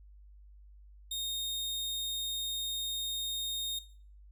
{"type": "tone", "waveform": "sawtooth", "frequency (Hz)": 3700, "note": "A#7", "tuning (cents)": -14, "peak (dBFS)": -31, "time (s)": [1.11, 3.79], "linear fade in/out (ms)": 5, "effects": ["noise-tail reverb RT60 0.5 s tail -19 dB re dry", "added 50 Hz sine -52 dBFS peak until 4.31 s"]}